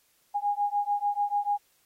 sine beating tone pair, 816 / 822.8 Hz, G#5 / G#5, -31 / -16 cents, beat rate 6.8 Hz, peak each -28 dBFS, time 0.34-1.58 s, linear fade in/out 20 ms, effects white hiss -67 dBFS RMS until 1.85 s + AAC 48 kbps

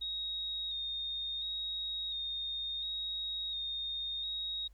sine tone with vibrato, 3729 Hz, A#7, in tune, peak -35 dBFS, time 0.01-4.68 s, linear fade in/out 10 ms, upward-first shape square, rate 0.71 Hz, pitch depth 22 cents each way, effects added 50 Hz sine -55 dBFS peak until 4.73 s + pink hiss -75 dBFS RMS until 4.73 s

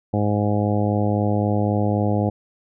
harmonic tone, 103.8 Hz, G#2, in tune, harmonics 1 / 2 / 3 / 4 / 5 / 6 / 7 / 8, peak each -21 / -23 / -26 / -30 / -27 / -31 / -29 / -33 dBFS, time 0.13-2.3 s, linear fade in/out 10 ms, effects none

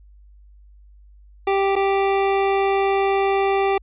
25% pulse tone with dropouts, 392 Hz, G4, in tune, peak -13 dBFS, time 1.47-3.78 s, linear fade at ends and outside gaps 5 ms, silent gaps 1.756-1.762 s, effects added 50 Hz sine -45 dBFS peak until 3.82 s + resampled to 8000 Hz

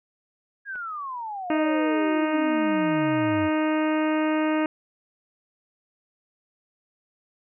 sine exponential sweep, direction down, 1661.2 to 90.3 Hz, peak -30 dBFS, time 0.65-3.5 s, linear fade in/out 50 ms
clicks, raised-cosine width 0.5 ms, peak -35 / -32 dBFS, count 2, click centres 0.753 / 0.758 s
harmonic tone, 310 Hz, D#4, 6 cents flat, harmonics 1 / 2 / 3 / 4 / 5 / 6 / 7 / 8 / 9, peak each -22 / -28 / -32 / -34 / -36 / -38 / -39 / -40 / -41 dBFS, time 1.5-4.66 s, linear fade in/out 2 ms
effects none

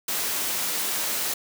white high-pass noise, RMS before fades -27 dBFS, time 0.08-1.34 s, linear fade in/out 5 ms, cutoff 180 Hz, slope 12 dB/octave, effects none

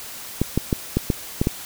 clicks, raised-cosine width 3 ms, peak -5 dBFS, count 7, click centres 0.416 / 0.576 / 0.728 / 0.97 / 1.102 / 1.415 / 1.471 s, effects white hiss -36 dBFS RMS until 1.65 s

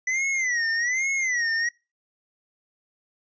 square tone with vibrato, 1986 Hz, B6, 9 cents sharp, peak -23 dBFS, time 0.07-1.69 s, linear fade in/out 5 ms, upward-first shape sine, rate 1.2 Hz, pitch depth 160 cents each way, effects noise-tail reverb RT60 0.3 s tail -26 dB re dry + resampled to 16000 Hz

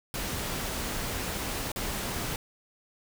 pink noise with dropouts, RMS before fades -33 dBFS, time 0.14-2.36 s, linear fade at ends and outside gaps 1 ms, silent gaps 1.718-1.76 s, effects none

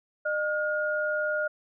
sine tone pair together, 608 / 1427 Hz, D#5 / F6, -40 / +37 cents, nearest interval octave + minor third, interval 1477 cents, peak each -28 dBFS, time 0.25-1.48 s, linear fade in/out 10 ms, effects none

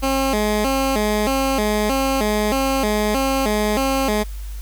15% pulse tone with vibrato, 238.3 Hz, A#3, 38 cents sharp, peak -11 dBFS, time 0.02-4.24 s, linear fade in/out 20 ms, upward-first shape square, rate 1.6 Hz, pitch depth 210 cents each way, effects added 50 Hz sine -27 dBFS peak until 4.61 s + white hiss -45 dBFS RMS until 4.61 s

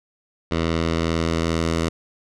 10% pulse tone with low-pass filter sweep, 82.41 Hz, E2, in tune, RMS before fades -22 dBFS, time 0.51-1.89 s, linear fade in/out 5 ms, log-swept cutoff 4200 to 7400 Hz, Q 1, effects none

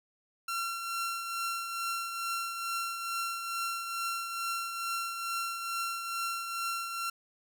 sawtooth tone with tremolo, 1364 Hz, F6, 41 cents flat, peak -27 dBFS, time 0.48-7.1 s, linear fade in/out 5 ms, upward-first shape triangle, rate 2.3 Hz, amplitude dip 50%, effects none

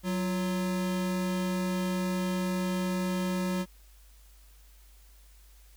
square tone pair together, 185 / 349.2 Hz, F#3 / F4, 0 / 0 cents, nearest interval major seventh, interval 1100 cents, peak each -29 / -38 dBFS, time 0.03-3.66 s, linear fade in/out 50 ms, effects added 50 Hz sine -53 dBFS peak until 5.76 s + white hiss -62 dBFS RMS until 5.76 s

